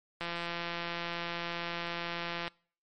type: click train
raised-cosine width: 0.3 ms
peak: -20 dBFS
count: 389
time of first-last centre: 0.21-2.479 s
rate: 171 Hz
effects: noise-tail reverb RT60 0.5 s tail -26 dB re dry + MP3 48 kbps